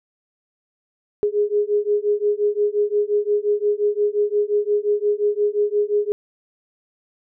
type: beating tone pair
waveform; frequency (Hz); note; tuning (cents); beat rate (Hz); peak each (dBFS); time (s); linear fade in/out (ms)
sine; 412.1 / 417.8; G#4 / G#4; -13 / +10; 5.7; -20 / -20; 1.23-6.12; 0
effects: none